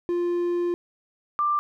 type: tone pair in turn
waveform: triangle / sine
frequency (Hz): 349.2 / 1184.1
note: F4 / D6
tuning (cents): 0 / +14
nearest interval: octave + major sixth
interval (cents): 2114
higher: second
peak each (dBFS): -20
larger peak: neither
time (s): 0.09-0.74 / 1.39-1.59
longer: first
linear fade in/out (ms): 0
effects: none